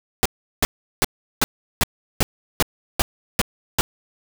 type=noise bursts; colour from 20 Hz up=pink; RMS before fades=-17 dBFS; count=10; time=0.23-3.81 s; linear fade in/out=0 ms; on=25 ms; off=370 ms; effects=none